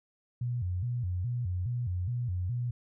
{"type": "tone with vibrato", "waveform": "sine", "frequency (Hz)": 104.8, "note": "G#2", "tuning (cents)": 16, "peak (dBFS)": -29, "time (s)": [0.41, 2.71], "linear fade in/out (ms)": 5, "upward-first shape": "square", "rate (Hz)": 2.4, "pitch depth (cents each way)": 260, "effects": []}